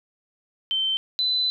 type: tone pair in turn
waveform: sine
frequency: 3100 / 4012 Hz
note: G7 / B7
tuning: -20 / +26 cents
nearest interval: major third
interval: 446 cents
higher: second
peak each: -21 / -20 dBFS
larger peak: second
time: 0.71-0.97 / 1.19-1.5 s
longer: second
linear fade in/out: 0 ms
effects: none